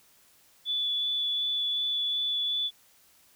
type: tone with vibrato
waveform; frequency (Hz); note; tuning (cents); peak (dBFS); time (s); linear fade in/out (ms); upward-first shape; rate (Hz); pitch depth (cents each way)
sine; 3452; A7; -34; -26; 0.65-2.71; 50; sine; 2.7; 9
effects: white hiss -61 dBFS RMS until 3.35 s

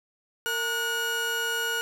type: tone pair together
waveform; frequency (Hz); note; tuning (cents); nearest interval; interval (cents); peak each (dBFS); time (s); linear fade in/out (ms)
30% pulse; 458.1 / 1450.2; A#4 / F#6; -30 / -35; octave + minor sixth; 1995; -31 / -24; 0.46-1.81; 0
effects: none

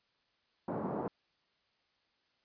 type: band-pass noise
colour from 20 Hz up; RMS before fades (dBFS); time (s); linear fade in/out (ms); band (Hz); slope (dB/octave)
pink; -37; 0.68-1.08; 2; 150 to 1000; 24
effects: white hiss -75 dBFS RMS until 2.44 s + resampled to 11025 Hz

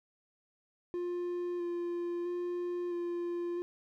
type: tone with vibrato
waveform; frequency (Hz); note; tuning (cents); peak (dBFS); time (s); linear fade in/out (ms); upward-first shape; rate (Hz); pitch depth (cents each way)
triangle; 349.8; F4; +3; -31; 0.94-3.62; 0; square; 0.76; 13
effects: none

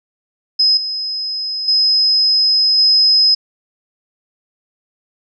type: tone with level steps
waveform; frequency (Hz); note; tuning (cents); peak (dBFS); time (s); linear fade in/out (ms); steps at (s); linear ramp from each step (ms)
sine; 5080; D#8; +35; -9 / -19 / -10 / -8; 0.59-3.35; 10; 0.77 / 1.68 / 2.78; 2
effects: none

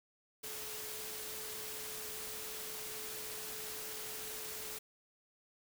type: tone in noise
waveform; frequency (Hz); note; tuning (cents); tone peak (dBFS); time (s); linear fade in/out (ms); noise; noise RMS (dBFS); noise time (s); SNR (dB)
sine; 431.9; A4; -32; -52; 0.43-4.79; 10; white; -44; 0.43-4.79; -11
effects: none

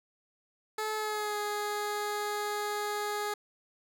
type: tone with pitch glide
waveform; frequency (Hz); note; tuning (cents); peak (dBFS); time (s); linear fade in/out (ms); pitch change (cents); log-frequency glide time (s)
15% pulse; 431.7 to 416; A4 to G#4; -33 to +3; -25; 0.78-3.34; 5; -64; 0.95-1.38
effects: none

